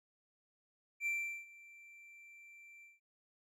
triangle tone with ADSR envelope, 2349 Hz, D7, in tune, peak -31 dBFS, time 1-3 s, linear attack 63 ms, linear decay 390 ms, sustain -22 dB, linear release 170 ms, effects none

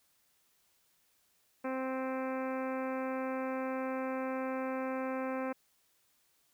harmonic tone, 261.6 Hz, C4, in tune, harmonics 1 / 2 / 3 / 4 / 5 / 6 / 7 / 8 / 9 / 10, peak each -37 / -37 / -44 / -44 / -47 / -48 / -53 / -53 / -52 / -57 dBFS, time 1.64-5.53 s, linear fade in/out 10 ms, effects white hiss -72 dBFS RMS until 6.53 s

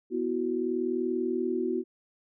sine chord, B suspended fourth, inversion none, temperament equal, 246.9 / 329.6 / 370 Hz, B3 / E4 / F#4, 0 / 0 / 0 cents, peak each -32 / -32 / -29 dBFS, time 0.1-1.84 s, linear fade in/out 50 ms, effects none

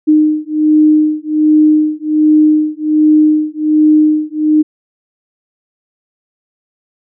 sine beating tone pair, 305.8 / 307.1 Hz, D#4 / D#4, -30 / -23 cents, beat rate 1.3 Hz, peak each -10 dBFS, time 0.07-4.63 s, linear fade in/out 20 ms, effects none

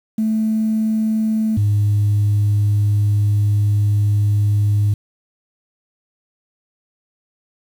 sine tone pair in turn, 219.1 / 103.4 Hz, A3 / G#2, -7 / -7 cents, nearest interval octave + minor second, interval 1300 cents, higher first, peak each -14 / -11 dBFS, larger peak second, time 0.18-1.57 / 1.57-4.94 s, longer second, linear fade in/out 5 ms, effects tanh soft clip ceiling -10 dBFS + 7-bit

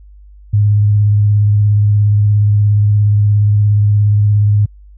sine tone with vibrato, 103.83 Hz, G#2, in tune, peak -7 dBFS, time 0.53-4.66 s, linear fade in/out 10 ms, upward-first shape sine, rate 17 Hz, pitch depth 22 cents each way, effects added 50 Hz sine -36 dBFS peak until 4.97 s

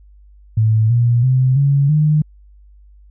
sine tone with pitch steps, 110 / 119.26 / 129.31 / 140.2 / 152.01 Hz, A2 / A#2 / C3 / C#3 / D#3, 0 / +40 / -20 / +20 / -40 cents, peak -10 dBFS, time 0.57-2.22 s, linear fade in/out 5 ms, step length 330 ms, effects added 50 Hz sine -42 dBFS peak until 3.1 s

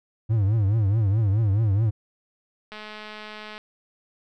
triangle tone with vibrato, 104.8 Hz, G#2, 16 cents sharp, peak -16 dBFS, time 0.29-1.91 s, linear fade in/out 20 ms, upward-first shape triangle, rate 4.7 Hz, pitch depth 190 cents each way
click train, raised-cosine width 0.3 ms, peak -23 dBFS, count 184, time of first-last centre 2.72-3.579 s, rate 213 Hz
effects none

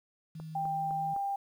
sine tone with vibrato, 158.9 Hz, D#3, 37 cents sharp, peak -40 dBFS, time 0.35-1.14 s, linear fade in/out 5 ms, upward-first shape sine, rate 4.8 Hz, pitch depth 10 cents each way
click train, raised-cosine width 1 ms, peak -33 dBFS, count 4, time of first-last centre 0.4-1.163 s, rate 3.93 Hz
sine tone with pitch glide, 790 to 795 Hz, G5 to G5, +13 to +24 cents, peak -30 dBFS, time 0.55-1.36 s, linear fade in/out 5 ms, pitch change +11 cents, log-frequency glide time 0.97-1.1 s
effects 10-bit

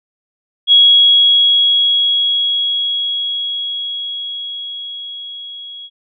sine tone with level ramp, 3322 Hz, G#7, in tune, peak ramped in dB -4 to -29 dBFS, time 0.67-5.9 s, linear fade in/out 50 ms, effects none

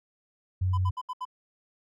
sine tone, 92.5 Hz, F#2, in tune, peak -23 dBFS, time 0.61-0.91 s, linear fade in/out 10 ms
triangle tone bursts, 1006 Hz, B5, 32 cents sharp, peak -29 dBFS, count 5, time 0.73-1.253 s, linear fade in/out 10 ms, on 47 ms, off 72 ms
effects none

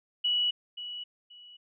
sine tone with echo, 2937 Hz, F#7, 13 cents flat, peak -24 dBFS, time 0.24-0.51 s, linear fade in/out 10 ms, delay 530 ms, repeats 2, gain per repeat -12 dB, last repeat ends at 1.57 s, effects none

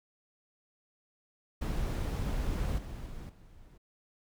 brown noise with level steps, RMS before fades -32 / -41 / -43 / -55 dBFS, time 1.61-3.78 s, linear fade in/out 10 ms, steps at 2.78 / 3.06 / 3.29 s, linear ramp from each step 5 ms, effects none

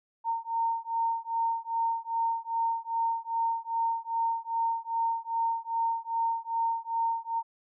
sine beating tone pair, 915 / 917.5 Hz, A#5 / A#5, -32 / -28 cents, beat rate 2.5 Hz, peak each -30 dBFS, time 0.24-7.43 s, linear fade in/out 50 ms, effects none

